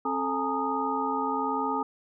sine tone cluster, 268.5 / 438.3 / 836 / 917 / 1238 Hz, C4 / A4 / G#5 / A#5 / D#6, +45 / -7 / +11 / -29 / -9 cents, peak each -32 / -34 / -32 / -32 / -31 dBFS, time 0.05-1.83 s, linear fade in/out 5 ms, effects none

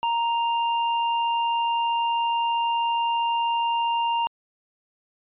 sine tone with hard clipping, 932.3 Hz, A#5, in tune, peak -23 dBFS, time 0.03-4.27 s, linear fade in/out 0 ms, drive 16 dB, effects resampled to 8000 Hz

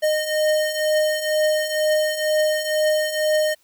square beating tone pair, 613 / 615.1 Hz, D#5 / D#5, -26 / -20 cents, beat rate 2.1 Hz, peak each -25 / -20 dBFS, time 0.02-3.55 s, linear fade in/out 20 ms, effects white hiss -61 dBFS RMS until 3.63 s

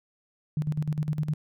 sine tone with tremolo, 151.7 Hz, D#3, 44 cents flat, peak -23 dBFS, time 0.57-1.34 s, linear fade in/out 2 ms, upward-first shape square, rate 9.8 Hz, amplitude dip 70%, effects none

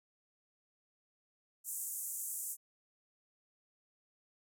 pink band-pass noise, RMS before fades -41 dBFS, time 1.64-2.57 s, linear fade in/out 50 ms, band 7100 to 15000 Hz, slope 48 dB/octave, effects none

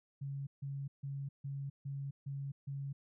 sine tone bursts, 138.8 Hz, C#3, 3 cents sharp, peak -38 dBFS, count 7, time 0.21-2.93 s, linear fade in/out 10 ms, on 260 ms, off 150 ms, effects none

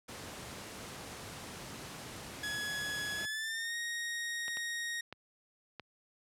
pink noise, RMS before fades -45 dBFS, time 0.08-3.26 s, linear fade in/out 10 ms
sawtooth tone with pitch glide, 1686 to 1870.7 Hz, G#6 to A#6, +26 to +6 cents, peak -32 dBFS, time 2.43-5.01 s, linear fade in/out 5 ms, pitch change +180 cents, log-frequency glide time 3.16-3.76 s
clicks, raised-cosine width 0.3 ms, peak -28 dBFS, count 4, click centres 4.481 / 4.571 / 5.126 / 5.797 s
effects high-pass 80 Hz 12 dB/octave + low-pass 11000 Hz 12 dB/octave

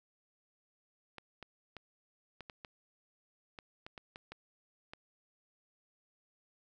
clicks, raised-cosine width 0.3 ms, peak -30 dBFS, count 12, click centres 1.183 / 1.427 / 1.767 / 2.407 / 2.498 / 2.648 / 3.588 / 3.865 / 3.978 / 4.159 / 4.32 / 4.935 s, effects none

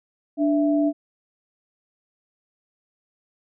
sine tone pair together, 293.7 / 660.9 Hz, D4 / E5, 0 / +4 cents, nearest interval octave + major second, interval 1404 cents, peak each -18 / -24 dBFS, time 0.37-0.93 s, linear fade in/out 50 ms, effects none

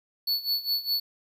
square tone with tremolo, 4435 Hz, C#8, in tune, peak -23 dBFS, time 0.27-1 s, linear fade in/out 5 ms, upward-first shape sine, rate 4.9 Hz, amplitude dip 85%, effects 10-bit

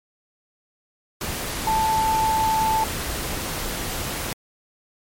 sine tone in noise, 880 Hz, A5, in tune, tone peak -18 dBFS, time 1.67-2.84 s, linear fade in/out 2 ms, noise pink, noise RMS -28 dBFS, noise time 1.21-4.33 s, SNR +7 dB, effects MP3 64 kbps

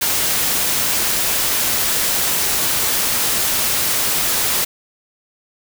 white noise, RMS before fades -18 dBFS, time 0.01-4.65 s, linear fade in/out 10 ms, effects none

